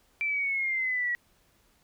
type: exponential sweep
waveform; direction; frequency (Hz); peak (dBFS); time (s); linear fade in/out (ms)
sine; down; 2349 to 1918; -26; 0.21-1.15; 0
effects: pink hiss -66 dBFS RMS until 1.83 s